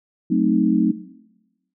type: chord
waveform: sine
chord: F# diminished seventh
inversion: none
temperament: equal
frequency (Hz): 185 / 220 / 261.6 / 311.1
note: F#3 / A3 / C4 / Eb4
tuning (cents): 0 / 0 / 0 / 0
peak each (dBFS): -21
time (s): 0.3-0.92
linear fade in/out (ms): 10
effects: noise-tail reverb RT60 1.0 s tail -17 dB re dry